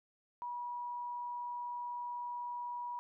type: tone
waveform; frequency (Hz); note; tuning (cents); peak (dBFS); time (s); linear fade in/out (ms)
sine; 968; B5; -35; -38; 0.42-2.99; 0
effects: none